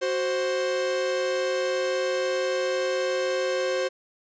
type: tone pair together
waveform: 45% pulse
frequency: 371.9 / 526 Hz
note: F#4 / C5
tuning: +9 / +9 cents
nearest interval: tritone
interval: 600 cents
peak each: -29 / -25 dBFS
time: 0.01-3.89 s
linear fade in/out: 20 ms
effects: resampled to 16000 Hz